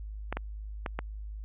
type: clicks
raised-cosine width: 0.5 ms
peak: -17 dBFS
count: 4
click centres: 0.326 / 0.37 / 0.862 / 0.99 s
effects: added 52 Hz sine -37 dBFS peak until 1.44 s + resampled to 8000 Hz